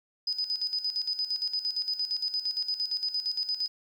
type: tone with tremolo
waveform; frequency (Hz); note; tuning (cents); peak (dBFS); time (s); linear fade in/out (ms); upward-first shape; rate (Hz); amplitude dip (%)
sine; 4997; D#8; +7; -26; 0.27-3.68; 5; square; 8.7; 70
effects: 10-bit